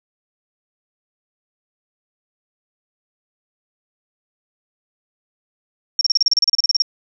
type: tone bursts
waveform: sine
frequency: 5530 Hz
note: F8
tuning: 18 cents flat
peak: -11 dBFS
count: 16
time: 5.99-6.821 s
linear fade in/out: 2 ms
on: 21 ms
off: 33 ms
effects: none